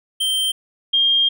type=tone pair in turn; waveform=square / sine; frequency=3136 / 3215 Hz; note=G7 / G7; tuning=0 / +43 cents; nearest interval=unison; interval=43 cents; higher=second; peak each=-18 / -13 dBFS; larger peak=second; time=0.2-0.52 / 0.93-1.29 s; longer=second; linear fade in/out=10 ms; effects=none